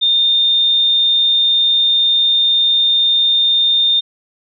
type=tone; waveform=sine; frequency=3631 Hz; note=A#7; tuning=46 cents flat; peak=-10 dBFS; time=0.01-4.01 s; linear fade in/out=20 ms; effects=none